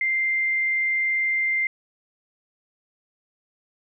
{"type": "tone", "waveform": "sine", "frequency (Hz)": 2093, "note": "C7", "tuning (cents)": 0, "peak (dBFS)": -20, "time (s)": [0.01, 1.67], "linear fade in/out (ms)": 2, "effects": []}